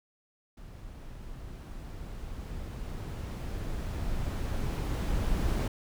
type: noise with level ramp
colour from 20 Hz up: brown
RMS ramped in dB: -46 to -27 dBFS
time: 0.57-5.68 s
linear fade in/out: 5 ms
effects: none